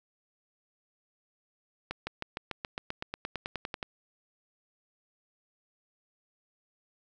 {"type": "accelerating click train", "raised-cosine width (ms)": 0.3, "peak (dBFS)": -18, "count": 17, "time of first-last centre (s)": [1.91, 3.828], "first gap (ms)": 160, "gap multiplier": 0.96, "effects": []}